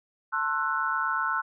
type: chord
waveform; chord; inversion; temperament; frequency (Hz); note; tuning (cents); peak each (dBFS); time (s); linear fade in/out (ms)
sine; F# half-diminished seventh; first; just; 888 / 1065.6 / 1332 / 1480; A5 / C6 / E6 / F#6; +16 / +31 / +18 / 0; -34 / -31 / -29 / -29; 0.32-1.42; 20
effects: none